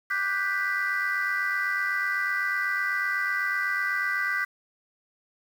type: chord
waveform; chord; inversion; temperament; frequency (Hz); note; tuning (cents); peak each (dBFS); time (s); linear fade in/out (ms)
sine; G major seventh; second; equal; 1174.7 / 1480 / 1568 / 1975.5; D6 / F#6 / G6 / B6; 0 / 0 / 0 / 0; -32 / -30 / -28 / -27; 0.1-4.45; 10
effects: tanh soft clip ceiling -19 dBFS + 8-bit